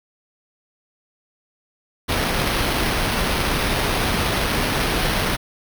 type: noise with sample-and-hold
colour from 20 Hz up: pink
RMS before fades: -21 dBFS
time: 2.08-5.37 s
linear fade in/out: 20 ms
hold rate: 7350 Hz
effects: none